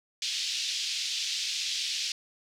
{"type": "band-pass noise", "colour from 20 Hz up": "white", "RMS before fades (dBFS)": -32, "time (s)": [0.22, 2.12], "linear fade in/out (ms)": 2, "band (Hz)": [2800, 5400], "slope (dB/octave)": 24, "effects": []}